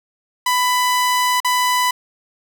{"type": "tone with dropouts", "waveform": "sawtooth", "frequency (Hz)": 996, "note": "B5", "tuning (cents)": 14, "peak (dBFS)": -11, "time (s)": [0.46, 1.91], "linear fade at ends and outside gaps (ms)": 5, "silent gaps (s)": [1.403, 1.446], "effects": []}